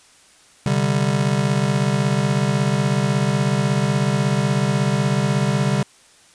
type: chord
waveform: square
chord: C suspended second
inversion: none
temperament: just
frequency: 130.81 / 147.16 / 196.22 Hz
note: C3 / D3 / G3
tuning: 0 / +4 / +2 cents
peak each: -22 dBFS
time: 0.66-5.83 s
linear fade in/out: 2 ms
effects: white hiss -51 dBFS RMS until 6.34 s + resampled to 22050 Hz